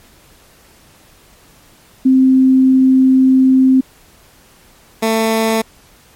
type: tone pair in turn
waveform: sine / 15% pulse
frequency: 261.6 / 222.9 Hz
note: C4 / A3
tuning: 0 / +23 cents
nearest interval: minor third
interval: 277 cents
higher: first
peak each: -6 dBFS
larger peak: neither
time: 2.05-3.81 / 5.02-5.62 s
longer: first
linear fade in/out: 10 ms
effects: pink hiss -47 dBFS RMS until 6.15 s + MP3 64 kbps